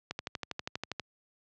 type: click train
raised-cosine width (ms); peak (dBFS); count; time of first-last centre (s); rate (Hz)
0.2; -17; 12; 0.11-0.997; 12.4
effects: high-pass 80 Hz 12 dB/octave + low-pass 6000 Hz 12 dB/octave